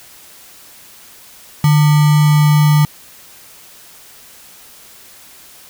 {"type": "tone with sample-and-hold", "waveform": "sine", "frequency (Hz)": 149.6, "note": "D3", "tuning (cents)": 32, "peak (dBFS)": -7, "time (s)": [1.64, 2.85], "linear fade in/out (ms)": 2, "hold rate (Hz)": 1050, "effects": ["white hiss -41 dBFS RMS until 5.69 s"]}